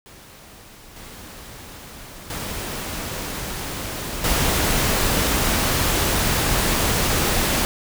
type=noise with level steps; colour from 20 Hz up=pink; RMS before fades=-44 / -39 / -29 / -20 dBFS; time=0.06-7.65 s; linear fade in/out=0 ms; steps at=0.96 / 2.3 / 4.24 s; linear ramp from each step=2 ms; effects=none